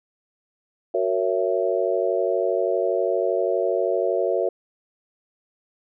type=chord; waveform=sine; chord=F# dominant seventh; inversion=none; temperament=just; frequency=370 / 462.5 / 555 / 666 Hz; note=F#4 / A#4 / C#5 / E5; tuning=0 / -14 / +2 / +18 cents; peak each=-25 dBFS; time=0.94-4.49 s; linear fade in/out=5 ms; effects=none